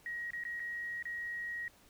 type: tone with dropouts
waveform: sine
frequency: 1894 Hz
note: A#6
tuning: 27 cents sharp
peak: -37 dBFS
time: 0.06-1.68 s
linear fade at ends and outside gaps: 1 ms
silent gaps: 0.306-0.333 / 0.437-0.451 / 0.596-0.601 / 1.026-1.054 s
effects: pink hiss -63 dBFS RMS until 1.89 s